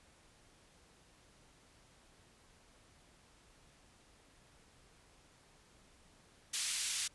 white band-pass noise, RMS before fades -37 dBFS, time 6.53-7.08 s, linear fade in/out 10 ms, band 2400 to 10000 Hz, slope 12 dB/octave, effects pink hiss -65 dBFS RMS until 7.14 s + resampled to 24000 Hz

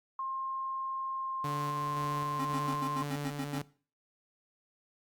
sine tone with pitch glide, 1063 to 1051.4 Hz, C6 to C6, +27 to +8 cents, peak -33 dBFS, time 0.19-3.03 s, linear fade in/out 2 ms, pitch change -19 cents, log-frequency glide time 1.12-1.92 s
sawtooth tone with tremolo, 145.1 Hz, D3, 21 cents flat, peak -30 dBFS, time 1.44-3.62 s, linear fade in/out 5 ms, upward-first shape square, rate 1.9 Hz, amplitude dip 25%
square tone bursts, 270 Hz, C#4, 45 cents flat, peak -35 dBFS, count 9, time 2.39-3.59 s, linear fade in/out 10 ms, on 64 ms, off 78 ms
effects noise-tail reverb RT60 0.4 s tail -19 dB re dry + Opus 48 kbps

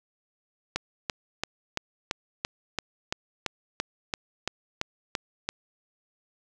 click train, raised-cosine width 0.2 ms, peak -10 dBFS, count 15, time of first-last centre 0.76-5.49 s, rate 2.96 Hz, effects none

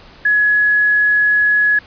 sine tone, 1687 Hz, G#6, 27 cents sharp, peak -10 dBFS, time 0.25-1.79 s, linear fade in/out 5 ms, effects pink hiss -42 dBFS RMS until 1.86 s + resampled to 11025 Hz

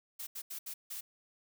blue noise bursts at uneven times, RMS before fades -42 dBFS, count 5, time 0.19-0.27 / 0.35-0.42 / 0.5-0.59 / 0.66-0.74 / 0.9-1.01 s, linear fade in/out 10 ms, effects none

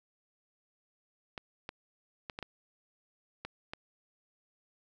clicks, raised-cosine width 0.3 ms, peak -23 dBFS, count 7, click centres 1.378 / 1.691 / 2.298 / 2.389 / 2.427 / 3.45 / 3.735 s, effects none

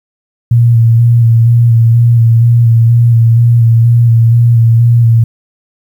sine tone with vibrato, 116.54 Hz, A#2, in tune, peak -3 dBFS, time 0.51-5.24 s, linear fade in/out 5 ms, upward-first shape square, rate 2.1 Hz, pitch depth 24 cents each way, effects 7-bit

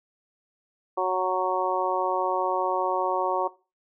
harmonic tone, 185 Hz, F#3, in tune, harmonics 2 / 3 / 4 / 5 / 6, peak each -29 / -29 / -29 / -29 / -29 dBFS, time 0.97-3.48 s, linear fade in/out 10 ms, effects noise-tail reverb RT60 0.3 s tail -18 dB re dry

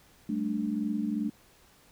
sine chord, G suspended second, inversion none, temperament equal with one note detuned, 196 / 218.6 / 293.7 Hz, G3 / A3 / D4, 0 / -11 / 0 cents, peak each -35 / -30 / -33 dBFS, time 0.29-1.3 s, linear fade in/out 5 ms, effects pink hiss -60 dBFS RMS until 1.91 s

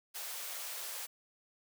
white high-pass noise, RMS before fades -42 dBFS, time 0.14-1.07 s, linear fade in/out 20 ms, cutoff 460 Hz, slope 24 dB/octave, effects none

